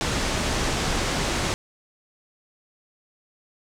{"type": "low-pass noise", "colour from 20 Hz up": "pink", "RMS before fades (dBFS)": -25, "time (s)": [0.01, 1.54], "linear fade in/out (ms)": 0, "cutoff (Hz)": 8000, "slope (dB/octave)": 24, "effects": []}